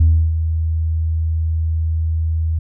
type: tone with ADSR envelope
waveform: sine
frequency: 80.5 Hz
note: E2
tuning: 41 cents flat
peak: -6 dBFS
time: 0-2.59 s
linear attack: 8 ms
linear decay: 310 ms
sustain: -9 dB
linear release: 6 ms
effects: tanh soft clip ceiling -5 dBFS